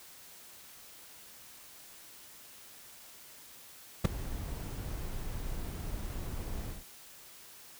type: noise with ADSR envelope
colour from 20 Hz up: brown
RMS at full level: -18 dBFS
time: 4.04-6.84 s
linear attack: 12 ms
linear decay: 8 ms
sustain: -20 dB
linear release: 150 ms
effects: white hiss -53 dBFS RMS until 7.79 s